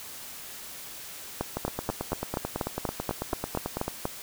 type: two click trains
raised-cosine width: 1 ms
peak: -13 / -15 dBFS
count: 12 / 22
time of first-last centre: 1.41-4.054 / 1.57-3.88 s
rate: 4.16 / 9.09 Hz
effects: white hiss -42 dBFS RMS until 4.22 s